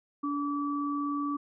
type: tone pair together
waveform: sine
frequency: 288 / 1152 Hz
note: D4 / D6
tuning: -34 / -34 cents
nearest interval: 2 octaves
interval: 2400 cents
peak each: -30 / -33 dBFS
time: 0.23-1.37 s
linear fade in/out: 10 ms
effects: none